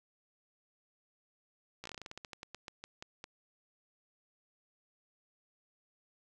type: slowing click train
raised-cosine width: 0.2 ms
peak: -27 dBFS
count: 19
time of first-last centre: 1.84-3.241 s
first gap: 15 ms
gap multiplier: 1.17
effects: none